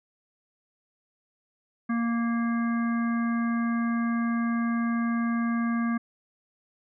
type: harmonic tone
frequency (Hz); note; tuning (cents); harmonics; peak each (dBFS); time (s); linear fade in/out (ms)
233.1; A#3; 0; 1 / 3 / 5 / 7 / 9; -24 / -41 / -35 / -38 / -43; 1.89-5.98; 10
effects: none